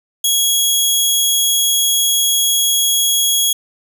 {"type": "tone", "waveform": "15% pulse", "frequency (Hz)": 3322, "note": "G#7", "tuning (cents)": 0, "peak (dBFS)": -5, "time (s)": [0.24, 3.53], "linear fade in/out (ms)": 5, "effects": []}